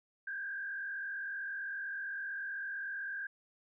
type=tone with frequency modulation; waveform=sine; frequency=1596 Hz; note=G6; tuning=31 cents sharp; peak=-37 dBFS; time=0.27-3.27 s; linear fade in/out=5 ms; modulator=44.4 Hz; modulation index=1.2; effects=none